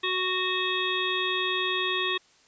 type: harmonic tone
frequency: 370 Hz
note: F#4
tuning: in tune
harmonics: 1 / 3 / 5 / 7 / 9 / 10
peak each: -32 / -32 / -32 / -32 / -32 / -32 dBFS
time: 0.03-2.18 s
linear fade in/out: 10 ms
effects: white hiss -60 dBFS RMS until 2.47 s + resampled to 16000 Hz